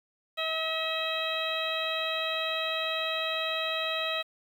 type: harmonic tone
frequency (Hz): 642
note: E5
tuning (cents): -46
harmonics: 1 / 2 / 3 / 4 / 5 / 6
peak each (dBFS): -34 / -36 / -38 / -35 / -37 / -34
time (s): 0.37-4.23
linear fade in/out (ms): 20
effects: 9-bit